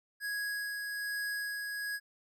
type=tone with tremolo; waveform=square; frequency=1661.2 Hz; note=G#6; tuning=in tune; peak=-34 dBFS; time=0.2-2 s; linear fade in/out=50 ms; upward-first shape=sine; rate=1.2 Hz; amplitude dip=30%; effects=none